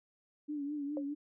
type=tone with vibrato; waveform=sine; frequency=290.2 Hz; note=D4; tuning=21 cents flat; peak=-35 dBFS; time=0.48-1.15 s; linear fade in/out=20 ms; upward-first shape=triangle; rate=4.8 Hz; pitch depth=74 cents each way
type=tone with exponential decay; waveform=sine; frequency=541 Hz; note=C#5; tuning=42 cents flat; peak=-32 dBFS; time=0.97-1.05 s; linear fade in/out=1 ms; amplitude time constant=17 ms
effects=none